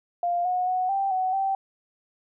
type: tone with pitch steps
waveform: sine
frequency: 699 / 728 / 738 / 784 / 747 / 777 Hz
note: F5 / F#5 / F#5 / G5 / F#5 / G5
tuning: +1 / -28 / -5 / 0 / +16 / -16 cents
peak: -22 dBFS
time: 0.23-1.55 s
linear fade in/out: 2 ms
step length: 220 ms
effects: none